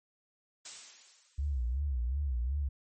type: noise with exponential decay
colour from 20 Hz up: blue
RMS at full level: -38 dBFS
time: 0.65-1.8 s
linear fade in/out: 5 ms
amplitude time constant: 250 ms
type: tone with vibrato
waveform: sine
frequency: 65.6 Hz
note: C2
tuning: 5 cents sharp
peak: -29 dBFS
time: 1.38-2.69 s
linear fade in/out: 10 ms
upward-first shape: sine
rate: 2.7 Hz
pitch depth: 190 cents each way
effects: MP3 32 kbps